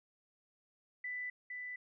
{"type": "tone with echo", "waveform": "sine", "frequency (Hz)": 1989, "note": "B6", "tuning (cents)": 12, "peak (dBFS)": -38, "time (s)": [1.04, 1.3], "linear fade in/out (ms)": 5, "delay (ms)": 460, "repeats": 1, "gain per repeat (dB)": -3, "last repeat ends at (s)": 1.76, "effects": []}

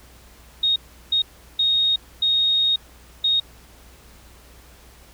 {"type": "tone bursts at uneven times", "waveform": "sine", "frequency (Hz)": 3729, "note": "A#7", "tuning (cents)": 0, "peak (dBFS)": -16, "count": 5, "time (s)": [[0.63, 0.76], [1.12, 1.22], [1.59, 1.96], [2.22, 2.76], [3.24, 3.4]], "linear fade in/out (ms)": 5, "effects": ["added 60 Hz sine -49 dBFS peak until 5.13 s", "pink hiss -50 dBFS RMS until 5.13 s"]}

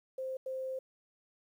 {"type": "tone bursts at uneven times", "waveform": "sine", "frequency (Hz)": 523.3, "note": "C5", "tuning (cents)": 0, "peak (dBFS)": -35, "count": 2, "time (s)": [[0.18, 0.37], [0.46, 0.79]], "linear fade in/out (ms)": 5, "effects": ["11-bit"]}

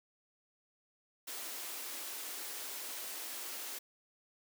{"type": "high-pass noise", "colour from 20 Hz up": "white", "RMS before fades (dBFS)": -43, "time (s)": [1.27, 3.79], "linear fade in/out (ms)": 10, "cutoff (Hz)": 250, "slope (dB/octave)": 96, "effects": []}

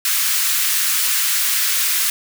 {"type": "high-pass noise", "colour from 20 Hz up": "white", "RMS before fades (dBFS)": -18, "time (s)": [0.05, 2.1], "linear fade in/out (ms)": 2, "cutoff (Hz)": 1300, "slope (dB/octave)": 24, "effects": []}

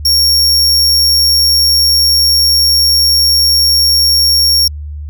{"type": "tone", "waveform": "40% pulse", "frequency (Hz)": 5530, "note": "F8", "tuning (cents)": -18, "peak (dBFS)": -6, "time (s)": [0.05, 4.68], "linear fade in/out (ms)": 5, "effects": ["added 74 Hz sine -21 dBFS peak until 5.09 s"]}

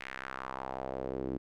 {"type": "tone with band-pass filter sweep", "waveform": "sawtooth", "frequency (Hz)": 65.6, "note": "C2", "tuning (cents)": 5, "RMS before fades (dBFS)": -39, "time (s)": [0, 1.38], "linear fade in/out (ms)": 10, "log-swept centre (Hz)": [2200, 310], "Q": 2.4, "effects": []}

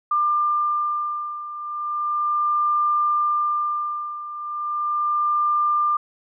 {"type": "beating tone pair", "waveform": "sine", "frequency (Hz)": [1195, 1195.36], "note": ["D6", "D6"], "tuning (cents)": [30, 30], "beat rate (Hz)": 0.36, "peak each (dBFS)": [-21, -25], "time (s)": [0.11, 5.97], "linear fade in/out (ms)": 5, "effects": []}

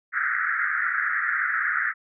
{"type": "band-pass noise", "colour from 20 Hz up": "pink", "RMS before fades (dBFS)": -25, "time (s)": [0.12, 1.94], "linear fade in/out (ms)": 50, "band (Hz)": [1300, 2000], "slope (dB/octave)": 96, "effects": []}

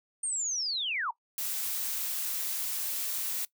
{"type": "linear sweep", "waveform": "sine", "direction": "down", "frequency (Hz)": [8870, 851], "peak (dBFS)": -29, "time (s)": [0.23, 1.11], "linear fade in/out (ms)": 5}
{"type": "noise", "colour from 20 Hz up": "blue", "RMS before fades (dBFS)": -33, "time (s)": [1.38, 3.45], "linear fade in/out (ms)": 2}
{"effects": ["noise-tail reverb RT60 0.1 s tail -20 dB re dry"]}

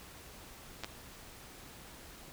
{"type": "clicks", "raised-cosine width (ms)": 0.2, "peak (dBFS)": -21, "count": 2, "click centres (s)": [0.836, 0.845], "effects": ["pink hiss -52 dBFS RMS until 2.32 s"]}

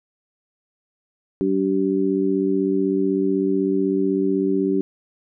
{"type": "harmonic tone", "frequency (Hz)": 96, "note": "G2", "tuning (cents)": -36, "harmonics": [2, 3, 4], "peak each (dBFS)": [-24, -21, -21], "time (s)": [1.41, 4.81], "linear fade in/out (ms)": 0, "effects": []}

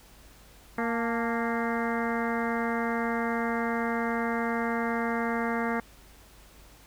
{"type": "harmonic tone with a mistuned harmonic", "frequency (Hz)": 232.5, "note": "A#3", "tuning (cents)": -4, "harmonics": [1, 2, 3, 4, 5, 6, 7, 8, 9], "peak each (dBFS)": [-30, -33, -35, -36, -37, -38, -38, -39, -40], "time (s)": [0.78, 5.8], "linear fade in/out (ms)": 2, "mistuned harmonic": 4, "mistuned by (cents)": -64, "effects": ["added 50 Hz sine -55 dBFS peak until 6.86 s", "pink hiss -55 dBFS RMS until 6.86 s"]}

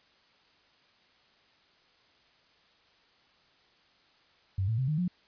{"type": "tone with pitch steps", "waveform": "sine", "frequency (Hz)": [95.8, 111.97, 130.87, 152.95, 178.77], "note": ["G2", "A2", "C3", "D#3", "F3"], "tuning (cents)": [-39, 31, 1, -29, 41], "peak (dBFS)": -26, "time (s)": [4.58, 5.08], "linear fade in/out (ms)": 5, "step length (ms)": 100, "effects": ["white hiss -64 dBFS RMS until 5.27 s", "resampled to 11025 Hz"]}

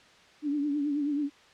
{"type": "tone with vibrato", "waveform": "sine", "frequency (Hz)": 290.3, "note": "D4", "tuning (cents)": -20, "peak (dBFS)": -26, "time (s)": [0.42, 1.3], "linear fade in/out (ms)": 50, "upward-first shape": "triangle", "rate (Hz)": 9.3, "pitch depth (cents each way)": 78, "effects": ["white hiss -56 dBFS RMS until 1.53 s", "low-pass 4000 Hz 12 dB/octave"]}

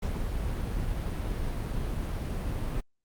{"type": "noise", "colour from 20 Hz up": "brown", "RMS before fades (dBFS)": -31, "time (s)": [0.02, 2.81], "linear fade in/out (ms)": 10, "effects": ["Opus 48 kbps"]}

